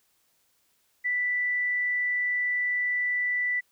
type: tone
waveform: sine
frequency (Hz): 1975.5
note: B6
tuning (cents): 0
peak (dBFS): -24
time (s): 1.04-3.61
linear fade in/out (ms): 20
effects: white hiss -69 dBFS RMS until 3.71 s